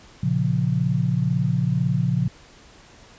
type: chord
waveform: sine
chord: Bb minor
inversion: none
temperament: equal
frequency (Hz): 116.54 / 138.59 / 174.61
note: Bb2 / Db3 / F3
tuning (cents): 0 / 0 / 0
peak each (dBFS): -24 / -22 / -23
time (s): 0.23-2.28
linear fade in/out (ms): 5
effects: pink hiss -49 dBFS RMS until 3.18 s + resampled to 16000 Hz